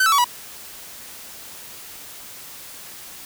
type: tone with pitch steps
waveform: 45% pulse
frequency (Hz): 1527 / 1314.1 / 1130.8 / 973.1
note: G6 / E6 / C#6 / B5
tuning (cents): -46 / -6 / +34 / -26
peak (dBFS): -14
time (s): 0-0.244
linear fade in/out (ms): 5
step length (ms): 61
effects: white hiss -39 dBFS RMS until 3.25 s